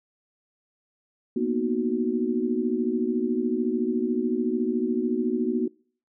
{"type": "chord", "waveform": "sine", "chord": "B major seventh", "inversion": "third", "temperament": "equal", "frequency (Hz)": [233.1, 246.9, 311.1, 370], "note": ["A#3", "B3", "D#4", "F#4"], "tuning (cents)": [0, 0, 0, 0], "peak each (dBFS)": [-28, -27, -31, -27], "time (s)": [1.36, 5.68], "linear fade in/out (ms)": 5, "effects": ["noise-tail reverb RT60 0.5 s tail -26 dB re dry"]}